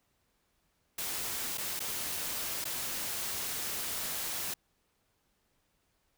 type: noise with dropouts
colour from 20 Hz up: white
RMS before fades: -36 dBFS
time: 0.98-4.54 s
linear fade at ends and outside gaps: 5 ms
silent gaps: 1.575-1.58 / 1.794-1.802 / 2.643-2.652 s
effects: pink hiss -75 dBFS RMS until 6.17 s